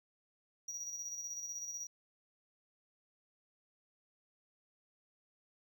triangle tone with tremolo, 5770 Hz, F#8, 44 cents flat, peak -38 dBFS, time 0.68-1.87 s, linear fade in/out 5 ms, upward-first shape square, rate 16 Hz, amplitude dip 40%, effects none

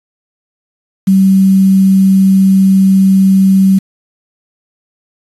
sine tone with quantisation, 191.8 Hz, G3, 37 cents flat, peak -4 dBFS, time 1.07-3.79 s, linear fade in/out 10 ms, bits 5, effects resampled to 32000 Hz

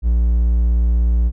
triangle tone, 58.27 Hz, A#1, in tune, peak -10 dBFS, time 0.02-1.32 s, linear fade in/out 50 ms, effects none

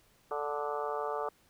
harmonic tone with a mistuned harmonic, 146.83 Hz, D3, in tune, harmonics 3 / 4 / 5 / 6 / 7 / 8 / 9 / 10, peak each -37 / -39 / -40 / -40 / -47 / -39 / -45 / -51 dBFS, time 0.31-1.29 s, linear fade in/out 2 ms, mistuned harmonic 9, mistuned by -49 cents, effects pink hiss -66 dBFS RMS until 1.49 s

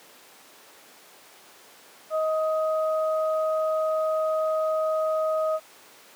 sine tone pair together, 630 / 1254.6 Hz, D#5 / D#6, +21 / +14 cents, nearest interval octave, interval 1193 cents, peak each -22 / -30 dBFS, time 2.1-5.6 s, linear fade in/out 50 ms, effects pink hiss -50 dBFS RMS until 6.15 s + high-pass 400 Hz 12 dB/octave

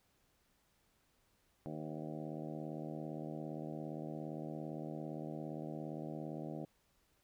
harmonic tone with a mistuned harmonic, 77.5 Hz, D#2, 6 cents flat, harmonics 2 / 3 / 4 / 5 / 6 / 7 / 8 / 9 / 10, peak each -46 / -48 / -47 / -52 / -56 / -52 / -52 / -54 / -58 dBFS, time 1.66-6.65 s, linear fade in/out 0 ms, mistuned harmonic 6, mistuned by +62 cents, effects pink hiss -75 dBFS RMS until 7.23 s

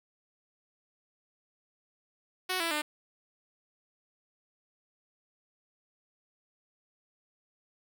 5% pulse tone with pitch steps, 370 / 333.5 / 300.5 Hz, F#4 / E4 / D4, 0 / +20 / +40 cents, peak -18 dBFS, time 2.49-2.82 s, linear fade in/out 10 ms, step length 110 ms, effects none

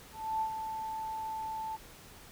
sine tone with ADSR envelope, 880 Hz, A5, in tune, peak -28 dBFS, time 0.12-1.77 s, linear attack 290 ms, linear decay 83 ms, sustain -7 dB, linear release 20 ms, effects pink hiss -53 dBFS RMS until 2.31 s

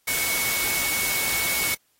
sine tone in noise, 2217 Hz, C#7, in tune, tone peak -27 dBFS, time 0.07-1.75 s, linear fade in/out 10 ms, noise white, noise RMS -26 dBFS, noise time 0.07-1.75 s, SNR -4 dB, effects white hiss -67 dBFS RMS until 1.99 s + AAC 48 kbps

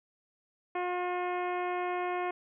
harmonic tone, 358.2 Hz, F4, 44 cents sharp, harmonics 1 / 2 / 3 / 4 / 5 / 6 / 7 / 8 / 9, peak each -34 / -34 / -38 / -45 / -45 / -44 / -47 / -58 / -59 dBFS, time 0.75-2.31 s, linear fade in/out 5 ms, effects none

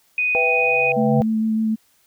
sine tone, 2489 Hz, D#7, in tune, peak -17 dBFS, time 0.18-0.92 s, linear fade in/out 2 ms
sine chord, E minor, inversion second, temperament equal, 493.9 / 659.3 / 784 Hz, B4 / E5 / G5, 0 / 0 / 0 cents, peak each -21 / -25 / -24 dBFS, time 0.35-1.22 s, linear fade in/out 0 ms
sine tone with exponential growth, 138.9 Hz, C#3, 4 cents sharp, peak -15 dBFS, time 0.56-1.21 s, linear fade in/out 2 ms, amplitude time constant 140 ms
sine tone with vibrato, 220 Hz, A3, in tune, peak -17 dBFS, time 0.96-1.76 s, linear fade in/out 20 ms, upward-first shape sine, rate 6.5 Hz, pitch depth 13 cents each way
effects white hiss -60 dBFS RMS until 2.06 s

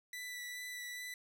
sawtooth tone with vibrato, 1975.5 Hz, B6, in tune, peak -39 dBFS, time 0.13-1.14 s, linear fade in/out 2 ms, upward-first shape sine, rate 2.4 Hz, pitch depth 13 cents each way, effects none

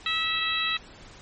harmonic tone with a mistuned harmonic, 649 Hz, E5, 27 cents flat, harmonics 2 / 3 / 4 / 5 / 6, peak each -32 / -32 / -30 / -33 / -28 dBFS, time 0.06-0.77 s, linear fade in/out 2 ms, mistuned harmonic 4, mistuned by +19 cents, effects pink hiss -48 dBFS RMS until 1.21 s + MP3 32 kbps

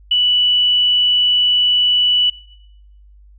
sine tone, 2960 Hz, F#7, in tune, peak -11 dBFS, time 0.11-2.3 s, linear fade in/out 5 ms, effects noise-tail reverb RT60 0.9 s tail -22 dB re dry + added 50 Hz sine -42 dBFS peak until 3.38 s

